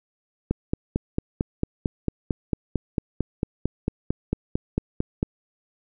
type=click train; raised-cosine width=3 ms; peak=-9 dBFS; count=22; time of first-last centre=0.51-5.229 s; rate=4.45 Hz; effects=none